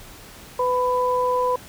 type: tone pair together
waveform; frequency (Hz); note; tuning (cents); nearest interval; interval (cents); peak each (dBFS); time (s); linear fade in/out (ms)
sine; 500.5 / 997; B4 / B5; +23 / +16; octave; 1193; -21; 0.59-1.56; 5
effects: pink hiss -43 dBFS RMS until 1.68 s